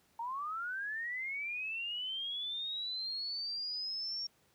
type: linear sweep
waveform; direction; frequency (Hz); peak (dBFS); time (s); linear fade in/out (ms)
sine; up; 901 to 5550; -36; 0.19-4.27; 5
effects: pink hiss -70 dBFS RMS until 4.54 s + high-pass 80 Hz 12 dB/octave